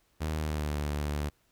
sawtooth tone with pitch glide, 77.78 to 73.71 Hz, D#2 to D2, 0 to +7 cents, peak -26 dBFS, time 0.2-1.3 s, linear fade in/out 20 ms, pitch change -93 cents, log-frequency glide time 0.36-0.78 s, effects pink hiss -70 dBFS RMS until 1.51 s

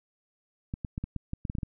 clicks, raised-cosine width 5 ms, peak -20 dBFS, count 11, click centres 0.739 / 0.848 / 0.979 / 1.04 / 1.163 / 1.334 / 1.452 / 1.499 / 1.552 / 1.585 / 1.632 s, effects none

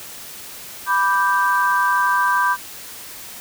sine chord, G major, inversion first, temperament equal, 987.8 / 1174.7 / 1568 Hz, B5 / D6 / G6, 0 / 0 / 0 cents, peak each -18 / -21 / -19 dBFS, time 0.86-2.57 s, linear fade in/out 50 ms, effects white hiss -36 dBFS RMS until 3.4 s

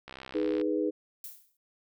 click train, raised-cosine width 0.3 ms, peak -26 dBFS, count 36, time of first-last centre 0.08-0.614 s, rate 65.6 Hz
sine chord, G# minor, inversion second, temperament equal, 311.1 / 415.3 / 493.9 Hz, D#4 / G#4 / B4, 0 / 0 / 0 cents, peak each -29 / -31 / -32 dBFS, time 0.34-0.91 s, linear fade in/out 20 ms
violet noise with exponential decay, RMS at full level -39 dBFS, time 1.24-1.57 s, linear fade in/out 2 ms, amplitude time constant 71 ms
effects none

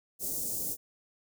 white band-stop noise, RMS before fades -34 dBFS, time 0.19-0.77 s, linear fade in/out 50 ms, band 560 to 6300 Hz, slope 24 dB/octave, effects none

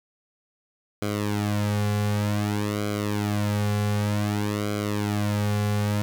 sawtooth tone with flanger, 103.83 Hz, G#2, in tune, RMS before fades -25 dBFS, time 1.02-6.02 s, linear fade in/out 0 ms, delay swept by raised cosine 1.1 to 3.2 ms, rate 0.54 Hz, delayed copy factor -0.9, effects none

